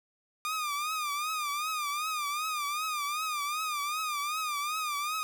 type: tone with vibrato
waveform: sawtooth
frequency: 1211 Hz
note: D#6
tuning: 47 cents flat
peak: -27 dBFS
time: 0.45-5.23 s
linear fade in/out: 0 ms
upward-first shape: triangle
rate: 2.6 Hz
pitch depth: 110 cents each way
effects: 10-bit